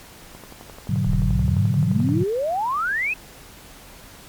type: click train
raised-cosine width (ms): 1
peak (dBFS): -25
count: 21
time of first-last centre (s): 0.35-2.089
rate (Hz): 11.5
type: chord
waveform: sine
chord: G# half-diminished seventh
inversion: none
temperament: equal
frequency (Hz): 103.83 / 123.47 / 146.83 / 185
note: G#2 / B2 / D3 / F#3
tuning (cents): 0 / 0 / 0 / 0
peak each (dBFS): -24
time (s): 0.89-2.24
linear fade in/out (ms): 5
type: exponential sweep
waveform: sine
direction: up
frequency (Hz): 30.01 to 2633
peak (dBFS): -20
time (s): 1.06-3.14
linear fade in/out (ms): 10
effects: pink hiss -44 dBFS RMS until 4.28 s + MP3 96 kbps